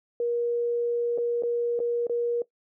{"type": "tone with dropouts", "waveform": "sine", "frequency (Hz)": 475, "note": "A#4", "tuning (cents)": 33, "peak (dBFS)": -23, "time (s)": [0.2, 2.42], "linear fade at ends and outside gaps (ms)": 2, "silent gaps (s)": [[1.177, 1.183], [1.424, 1.434], [1.792, 1.801], [2.069, 2.096]], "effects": ["noise-tail reverb RT60 0.1 s tail -18 dB re dry"]}